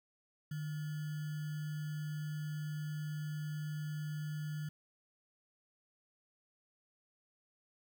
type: tone with sample-and-hold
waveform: sine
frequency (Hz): 151.5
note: D#3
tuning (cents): -46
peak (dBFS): -37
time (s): 0.51-4.69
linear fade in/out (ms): 5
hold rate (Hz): 1575
effects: none